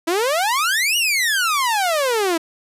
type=exponential two-way sweep; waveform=sawtooth; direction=up then down; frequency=318 to 2947 to 318 Hz; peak=-13 dBFS; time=0.07-2.38 s; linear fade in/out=10 ms; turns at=0.97 s; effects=resampled to 32000 Hz